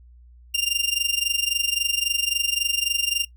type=tone with amplitude modulation; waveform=sawtooth; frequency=2794 Hz; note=F7; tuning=in tune; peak=-14 dBFS; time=0.54-3.25 s; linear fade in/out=10 ms; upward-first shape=sine; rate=23.7 Hz; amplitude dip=85%; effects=noise-tail reverb RT60 0.1 s tail -19 dB re dry + added 60 Hz sine -46 dBFS peak until 3.36 s